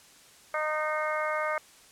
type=harmonic tone; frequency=307.3 Hz; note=D#4; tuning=21 cents flat; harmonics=2 / 3 / 4 / 5 / 6 / 7; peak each=-31 / -37 / -32 / -36 / -40 / -36 dBFS; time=0.54-1.58 s; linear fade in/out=2 ms; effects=white hiss -55 dBFS RMS until 1.91 s + low-pass 10000 Hz 12 dB/octave